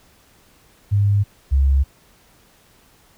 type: tone pair in turn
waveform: sine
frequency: 101.4 / 68.17 Hz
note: G#2 / C#2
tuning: -41 / -28 cents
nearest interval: perfect fifth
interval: 687 cents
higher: first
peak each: -13 / -12 dBFS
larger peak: second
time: 0.91-1.24 / 1.51-1.84 s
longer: neither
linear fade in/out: 20 ms
effects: pink hiss -54 dBFS RMS until 3.17 s